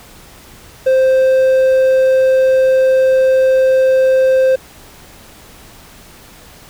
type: tone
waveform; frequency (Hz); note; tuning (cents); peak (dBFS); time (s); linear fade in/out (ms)
triangle; 523.3; C5; 0; -6; 0.86-4.56; 10
effects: pink hiss -40 dBFS RMS until 6.69 s